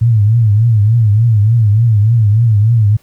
sine tone with vibrato, 110 Hz, A2, in tune, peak -6 dBFS, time 0.01-2.97 s, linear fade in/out 10 ms, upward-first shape triangle, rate 3.4 Hz, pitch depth 160 cents each way, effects pink hiss -51 dBFS RMS until 3.02 s

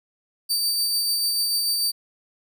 sawtooth tone with tremolo, 4626 Hz, D8, 27 cents flat, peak -17 dBFS, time 0.49-1.92 s, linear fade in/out 20 ms, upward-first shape sine, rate 6.8 Hz, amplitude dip 25%, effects none

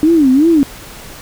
sine tone with vibrato, 294.1 Hz, D4, 3 cents sharp, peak -6 dBFS, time 0.03-0.63 s, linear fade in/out 0 ms, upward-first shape sine, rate 2.7 Hz, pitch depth 240 cents each way, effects pink hiss -33 dBFS RMS until 1.21 s

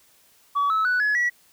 sine tone with pitch steps, 1138 / 1299.7 / 1484.4 / 1695.3 / 1936.1 Hz, C#6 / E6 / F#6 / G#6 / B6, +45 / -25 / +5 / +35 / -35 cents, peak -17 dBFS, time 0.55-1.3 s, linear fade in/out 20 ms, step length 150 ms, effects tanh soft clip ceiling -17 dBFS + white hiss -58 dBFS RMS until 1.52 s

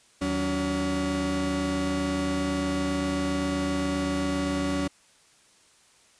35% pulse tone cluster, 77.7 / 185.2 / 283.1 Hz, D#2 / F#3 / C#4, -2 / +2 / +37 cents, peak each -33 / -30 / -25 dBFS, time 0.21-4.88 s, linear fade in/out 10 ms, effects white hiss -59 dBFS RMS until 6.19 s + resampled to 22050 Hz

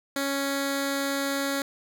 10% pulse tone with notch filter, 277.2 Hz, C#4, in tune, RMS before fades -28 dBFS, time 0.16-1.62 s, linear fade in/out 2 ms, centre 940 Hz, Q 1.5, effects none

